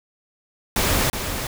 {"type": "noise with echo", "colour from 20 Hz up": "pink", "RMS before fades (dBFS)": -20, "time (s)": [0.76, 1.1], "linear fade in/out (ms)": 2, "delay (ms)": 370, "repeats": 1, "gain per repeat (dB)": -7, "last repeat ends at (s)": 1.47, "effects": []}